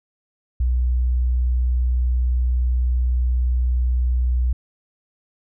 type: tone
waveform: sine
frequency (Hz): 61.74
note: B1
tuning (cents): 0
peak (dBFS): -16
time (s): 0.6-4.53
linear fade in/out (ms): 5
effects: none